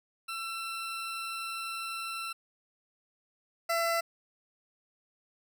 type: tone pair in turn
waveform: 20% pulse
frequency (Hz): 1344 / 672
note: E6 / E5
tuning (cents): +33 / +33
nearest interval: octave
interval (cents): 1200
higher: first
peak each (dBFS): -30 / -22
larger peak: second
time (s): 0.28-2.33 / 3.69-4.01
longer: first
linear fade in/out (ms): 10
effects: none